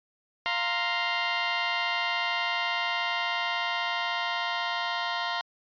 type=chord; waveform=15% pulse; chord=F suspended fourth; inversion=none; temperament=just; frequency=698.5 / 931.3 / 1047.7 Hz; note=F5 / Bb5 / C6; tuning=0 / -2 / +2 cents; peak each=-25 dBFS; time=0.46-5.41 s; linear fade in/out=0 ms; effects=resampled to 11025 Hz